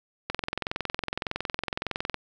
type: click train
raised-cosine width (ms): 0.3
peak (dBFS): -12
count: 41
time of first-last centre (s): 0.3-2.143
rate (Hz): 21.7
effects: none